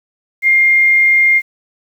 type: tone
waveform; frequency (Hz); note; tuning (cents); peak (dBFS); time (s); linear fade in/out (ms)
sine; 2117; C7; +20; -7; 0.42-1.42; 50
effects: 7-bit